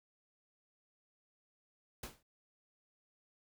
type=noise with exponential decay; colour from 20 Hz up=pink; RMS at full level=-41 dBFS; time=2.03-2.23 s; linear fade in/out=5 ms; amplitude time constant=42 ms; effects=none